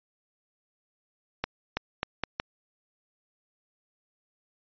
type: accelerating click train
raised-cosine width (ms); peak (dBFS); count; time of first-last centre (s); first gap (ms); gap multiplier
0.3; -11; 5; 1.44-2.399; 330; 0.79
effects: resampled to 11025 Hz